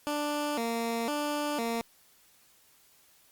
15% pulse tone with vibrato, 260.9 Hz, C4, 5 cents flat, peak -23 dBFS, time 0.07-1.81 s, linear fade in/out 0 ms, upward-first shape square, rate 0.99 Hz, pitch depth 210 cents each way, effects white hiss -62 dBFS RMS until 3.31 s + Opus 48 kbps

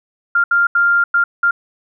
sine tone bursts at uneven times, 1396.9 Hz, F6, in tune, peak -10 dBFS, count 5, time 0.35-0.44 / 0.51-0.67 / 0.75-1.04 / 1.14-1.24 / 1.43-1.51 s, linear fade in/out 5 ms, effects none

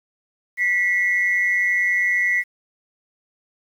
sine tone pair together, 1959 / 2148 Hz, B6 / C7, -15 / +45 cents, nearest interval major second, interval 160 cents, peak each -17 / -22 dBFS, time 0.57-2.44 s, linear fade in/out 50 ms, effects tanh soft clip ceiling -10 dBFS + 8-bit

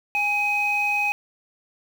sine tone pair together, 821.6 / 2521 Hz, G#5 / D#7, -19 / +22 cents, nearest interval octave + perfect fifth, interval 1941 cents, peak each -25 / -20 dBFS, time 0.15-1.12 s, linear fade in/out 0 ms, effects tanh soft clip ceiling -14 dBFS + 7-bit

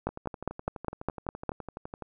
two click trains, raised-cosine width 1 ms, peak -24 / -14 dBFS, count 24 / 8, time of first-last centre 0.09-2.023 / 0.07-1.493 s, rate 11.9 / 4.92 Hz, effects none

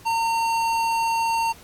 sine tone with tanh clipping, 913 Hz, A#5, 36 cents flat, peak -22 dBFS, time 0.05-1.53 s, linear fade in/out 20 ms, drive 18 dB, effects pink hiss -48 dBFS RMS until 1.63 s + AAC 64 kbps

